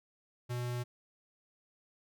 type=tone; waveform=square; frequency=122.3 Hz; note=B2; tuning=16 cents flat; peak=-35 dBFS; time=0.49-0.84 s; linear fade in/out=20 ms; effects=none